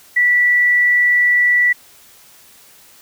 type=tone; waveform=sine; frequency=1958 Hz; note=B6; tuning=15 cents flat; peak=-10 dBFS; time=0.16-1.73 s; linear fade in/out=10 ms; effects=white hiss -46 dBFS RMS until 3.01 s